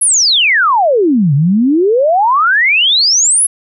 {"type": "exponential two-way sweep", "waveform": "sine", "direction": "down then up", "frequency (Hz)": [11175, 134.3, 11175], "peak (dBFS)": -7, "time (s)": [0.01, 3.47], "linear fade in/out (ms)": 10, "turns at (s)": 1.34, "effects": []}